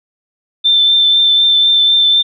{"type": "tone with vibrato", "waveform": "sine", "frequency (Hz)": 3555, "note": "A7", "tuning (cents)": 17, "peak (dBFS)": -7, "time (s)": [0.64, 2.23], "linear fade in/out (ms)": 20, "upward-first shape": "triangle", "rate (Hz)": 4, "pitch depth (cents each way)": 16, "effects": []}